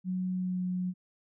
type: tone with pitch glide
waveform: sine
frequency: 184.1 to 181.99 Hz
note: F#3 to F#3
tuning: -8 to -28 cents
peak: -29 dBFS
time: 0.04-0.94 s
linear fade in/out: 50 ms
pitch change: -20 cents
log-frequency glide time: 0.32-0.63 s
effects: none

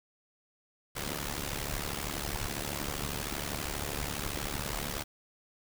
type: noise with amplitude modulation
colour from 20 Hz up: pink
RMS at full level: -32 dBFS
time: 0.95-5.04 s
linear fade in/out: 20 ms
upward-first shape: sine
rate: 72.5 Hz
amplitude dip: 85%
effects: none

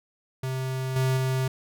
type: tone with level steps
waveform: square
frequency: 130.81 Hz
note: C3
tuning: in tune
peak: -28 / -22 / -24 dBFS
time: 0.43-1.48 s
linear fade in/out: 5 ms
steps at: 0.96 / 1.17 s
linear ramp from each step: 2 ms
effects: none

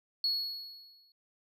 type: tone with exponential decay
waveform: triangle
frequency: 4355 Hz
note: C#8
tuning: 31 cents flat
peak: -23 dBFS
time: 0.24-1.12 s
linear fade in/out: 2 ms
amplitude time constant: 190 ms
effects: tanh soft clip ceiling -24 dBFS

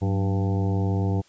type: harmonic tone with a mistuned harmonic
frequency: 98 Hz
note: G2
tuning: in tune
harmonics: 1 / 2 / 3 / 4 / 5 / 7 / 8 / 9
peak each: -22 / -28 / -32 / -34 / -36 / -39 / -40 / -41 dBFS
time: 0.01-1.22 s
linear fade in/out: 20 ms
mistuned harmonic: 2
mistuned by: -97 cents
effects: white hiss -58 dBFS RMS until 1.28 s + resampled to 16000 Hz

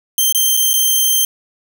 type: tone with dropouts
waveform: 5% pulse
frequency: 3144 Hz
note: G7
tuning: 4 cents sharp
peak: -3 dBFS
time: 0.18-1.25 s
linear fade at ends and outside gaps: 2 ms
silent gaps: 0.325-0.347 / 0.568-0.572 / 0.733-0.738 s
effects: none

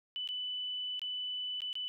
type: tone with dropouts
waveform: sine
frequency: 2990 Hz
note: F#7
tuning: 17 cents sharp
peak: -35 dBFS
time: 0.16-1.88 s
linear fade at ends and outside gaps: 0 ms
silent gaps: 0.275-0.289 / 0.994-1.017 / 1.605-1.619 / 1.729-1.754 s
effects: none

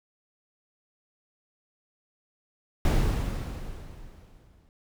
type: noise with exponential decay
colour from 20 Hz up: brown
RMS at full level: -20 dBFS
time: 2.85-4.69 s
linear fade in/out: 1 ms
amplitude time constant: 400 ms
effects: none

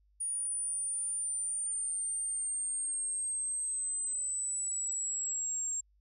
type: linear sweep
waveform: sine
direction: down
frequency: 9560 to 7459 Hz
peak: -32 dBFS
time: 0.2-5.81 s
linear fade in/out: 10 ms
effects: added 50 Hz sine -65 dBFS peak until 6 s

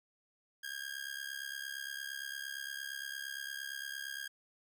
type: tone with amplitude modulation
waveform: sawtooth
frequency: 1622 Hz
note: G#6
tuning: 41 cents flat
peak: -33 dBFS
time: 0.63-4.28 s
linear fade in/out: 10 ms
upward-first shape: sine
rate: 68.7 Hz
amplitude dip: 85%
effects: none

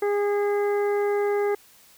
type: harmonic tone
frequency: 409.1 Hz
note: G#4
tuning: 26 cents flat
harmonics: 1 / 2 / 3 / 4 / 5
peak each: -21 / -31 / -37 / -39 / -38 dBFS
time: 0.02-1.55 s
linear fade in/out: 5 ms
effects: white hiss -54 dBFS RMS until 1.97 s

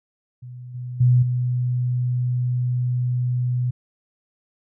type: tone with level steps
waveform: sine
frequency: 124.1 Hz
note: B2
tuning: 9 cents sharp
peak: -34 / -28 / -12 / -19 dBFS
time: 0.42-3.71 s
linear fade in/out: 10 ms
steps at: 0.74 / 1 / 1.22 s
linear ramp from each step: 10 ms
effects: none

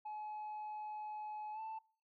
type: tone with pitch glide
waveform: sine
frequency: 850 to 882 Hz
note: G#5 to A5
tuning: +40 to +4 cents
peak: -40 dBFS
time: 0.05-1.79 s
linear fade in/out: 10 ms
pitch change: +64 cents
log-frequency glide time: 1.53-1.6 s
effects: noise-tail reverb RT60 0.4 s tail -23 dB re dry + tanh soft clip ceiling -41 dBFS

